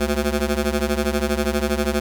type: ring-modulated tone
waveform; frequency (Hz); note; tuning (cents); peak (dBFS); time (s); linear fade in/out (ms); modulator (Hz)
15% pulse; 146.2; D3; -7; -10; 0-2; 5; 79.3
effects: none